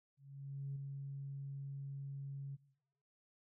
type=tone with ADSR envelope; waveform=sine; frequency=138.59 Hz; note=C#3; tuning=in tune; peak=-38 dBFS; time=0.17-2.57 s; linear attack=590 ms; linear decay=4 ms; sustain=-4 dB; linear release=26 ms; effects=noise-tail reverb RT60 0.8 s tail -20 dB re dry + tanh soft clip ceiling -35 dBFS